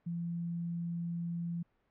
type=tone; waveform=sine; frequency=170.4 Hz; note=F3; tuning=42 cents flat; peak=-34 dBFS; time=0.06-1.63 s; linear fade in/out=10 ms; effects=pink hiss -75 dBFS RMS until 1.9 s + low-pass 2000 Hz 12 dB/octave